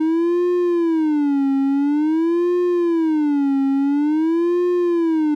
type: tone with vibrato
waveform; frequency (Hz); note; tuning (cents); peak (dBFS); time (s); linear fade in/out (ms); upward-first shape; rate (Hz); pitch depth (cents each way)
triangle; 311.1; D#4; 0; -13; 0-5.35; 10; sine; 0.48; 230
effects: none